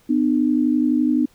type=tone pair together; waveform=sine; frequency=250 / 301.8 Hz; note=B3 / D4; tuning=+21 / +47 cents; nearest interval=minor third; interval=326 cents; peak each=-18 dBFS; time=0.09-1.26 s; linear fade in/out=10 ms; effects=pink hiss -57 dBFS RMS until 1.34 s